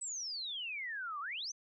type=exponential two-way sweep; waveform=sine; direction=down then up; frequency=8120 to 1119 to 6420 Hz; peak=-38 dBFS; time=0.01-1.52 s; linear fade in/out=10 ms; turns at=1.2 s; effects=none